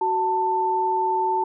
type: tone pair together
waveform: sine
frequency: 373.8 / 889 Hz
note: F#4 / A5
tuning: +18 / +18 cents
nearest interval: octave + minor third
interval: 1500 cents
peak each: -26 / -20 dBFS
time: 0.01-1.44 s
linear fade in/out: 5 ms
effects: none